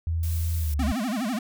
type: tone with pitch glide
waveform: sine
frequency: 82.41 to 72.58 Hz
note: E2 to D2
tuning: 0 to -20 cents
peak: -23 dBFS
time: 0.07-0.92 s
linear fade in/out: 0 ms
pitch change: -220 cents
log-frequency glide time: 0.57-0.76 s
type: noise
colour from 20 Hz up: blue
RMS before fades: -39 dBFS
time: 0.23-0.74 s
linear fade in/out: 2 ms
type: tone with vibrato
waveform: square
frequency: 233.1 Hz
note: A#3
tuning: in tune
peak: -26 dBFS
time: 0.79-1.39 s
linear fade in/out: 5 ms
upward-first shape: sine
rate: 12 Hz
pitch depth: 240 cents each way
effects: none